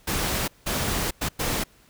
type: noise bursts at uneven times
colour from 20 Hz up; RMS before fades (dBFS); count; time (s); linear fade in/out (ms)
pink; -26; 4; 0.07-0.48 / 0.66-1.11 / 1.21-1.29 / 1.39-1.64; 10
effects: pink hiss -57 dBFS RMS until 1.89 s